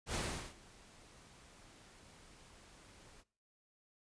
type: noise with ADSR envelope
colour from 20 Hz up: pink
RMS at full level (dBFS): -37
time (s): 0.06-3.24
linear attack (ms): 82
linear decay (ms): 390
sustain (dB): -23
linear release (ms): 41
effects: noise-tail reverb RT60 0.5 s tail -22 dB re dry + resampled to 22050 Hz